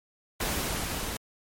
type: noise with level ramp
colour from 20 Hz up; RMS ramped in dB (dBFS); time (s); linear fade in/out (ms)
pink; -29 to -34; 0.4-1.17; 5
effects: MP3 64 kbps